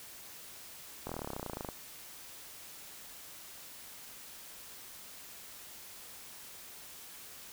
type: slowing click train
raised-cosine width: 1 ms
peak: -24 dBFS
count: 21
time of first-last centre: 1.07-1.688 s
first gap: 23 ms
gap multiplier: 1.03
effects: white hiss -50 dBFS RMS until 7.52 s